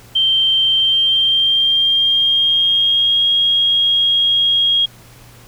sine tone with pitch glide, 3136 to 3271 Hz, G7 to G#7, 0 to -27 cents, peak -11 dBFS, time 0.15-4.86 s, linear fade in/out 10 ms, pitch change +73 cents, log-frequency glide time 0.74-3.25 s, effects added 119 Hz sine -44 dBFS peak until 5.47 s + pink hiss -44 dBFS RMS until 5.47 s

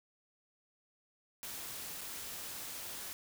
white noise with dropouts, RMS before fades -44 dBFS, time 1.43-3.13 s, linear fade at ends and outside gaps 0 ms, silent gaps 2.01-2.014 s, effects none

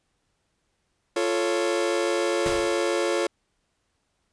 40% pulse chord, F augmented, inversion none, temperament equal with one note detuned, 346.8 / 440 / 554.4 Hz, F4 / A4 / C#5, -12 / 0 / 0 cents, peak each -25 / -27 / -26 dBFS, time 1.16-3.27 s, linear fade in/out 5 ms
pink noise with exponential decay, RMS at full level -28 dBFS, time 2.46-2.92 s, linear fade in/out 0 ms, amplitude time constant 100 ms
effects pink hiss -73 dBFS RMS until 4.32 s + resampled to 22050 Hz

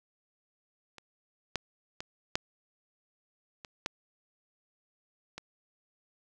clicks, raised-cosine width 0.2 ms, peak -30 / -13 / -21 / -10 / -26 / -14 / -23 dBFS, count 7, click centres 0.983 / 1.557 / 2.005 / 2.355 / 3.648 / 3.861 / 5.38 s, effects none

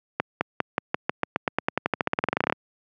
accelerating click train, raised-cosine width 0.5 ms, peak -6 dBFS, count 27, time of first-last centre 0.2-2.525 s, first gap 210 ms, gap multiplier 0.92, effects high-pass 150 Hz 12 dB/octave

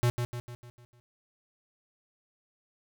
square tone with echo, 121 Hz, B2, 35 cents flat, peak -23 dBFS, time 0.03-0.1 s, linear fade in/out 0 ms, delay 150 ms, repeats 6, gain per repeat -6 dB, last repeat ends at 1 s, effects none

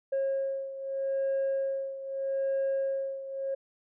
sine beating tone pair, 542 / 542.8 Hz, C#5 / C#5, -39 / -36 cents, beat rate 0.8 Hz, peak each -28 / -32 dBFS, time 0.12-3.55 s, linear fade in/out 10 ms, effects tanh soft clip ceiling -24 dBFS

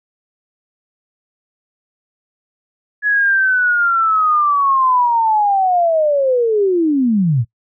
sine linear sweep, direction down, 1696 to 104.4 Hz, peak -11 dBFS, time 3.02-7.45 s, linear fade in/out 50 ms, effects noise-tail reverb RT60 0.1 s tail -20 dB re dry

